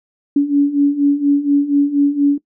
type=beating tone pair; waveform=sine; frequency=282.3 / 286.5 Hz; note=C#4 / D4; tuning=+32 / -43 cents; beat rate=4.2 Hz; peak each=-16 / -12 dBFS; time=0.36-2.38 s; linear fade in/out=5 ms; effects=noise-tail reverb RT60 0.1 s tail -20 dB re dry